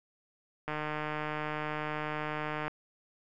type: click train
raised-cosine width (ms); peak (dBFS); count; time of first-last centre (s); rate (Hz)
0.5; -20; 305; 0.68-2.68; 152
effects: none